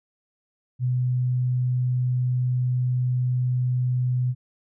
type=tone; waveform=sine; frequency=125.5 Hz; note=B2; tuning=28 cents sharp; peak=-20 dBFS; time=0.79-4.35 s; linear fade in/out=50 ms; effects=none